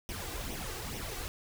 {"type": "noise with flanger", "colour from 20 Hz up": "pink", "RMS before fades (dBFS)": -39, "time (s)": [0.09, 1.28], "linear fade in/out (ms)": 0, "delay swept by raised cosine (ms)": [0.33, 2.63], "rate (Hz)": 2.3, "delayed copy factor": 0.7, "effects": []}